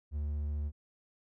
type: tone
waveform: triangle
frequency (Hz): 73.8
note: D2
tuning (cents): +9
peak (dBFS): -30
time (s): 0.11-0.72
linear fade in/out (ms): 50
effects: none